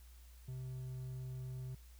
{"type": "tone", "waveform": "triangle", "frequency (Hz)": 128.7, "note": "C3", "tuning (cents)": -28, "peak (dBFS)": -40, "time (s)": [0.48, 1.75], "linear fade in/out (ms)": 5, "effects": ["added 60 Hz sine -55 dBFS peak until 1.99 s", "white hiss -67 dBFS RMS until 1.99 s"]}